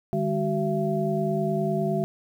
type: tone cluster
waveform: sine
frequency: 152.9 / 202.7 / 377.6 / 674 Hz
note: D#3 / G#3 / F#4 / E5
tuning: -30 / -42 / +35 / +38 cents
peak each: -28 dBFS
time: 0.13-2.04 s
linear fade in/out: 0 ms
effects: 9-bit